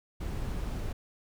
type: noise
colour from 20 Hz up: brown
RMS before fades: -34 dBFS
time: 0.2-0.93 s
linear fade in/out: 10 ms
effects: none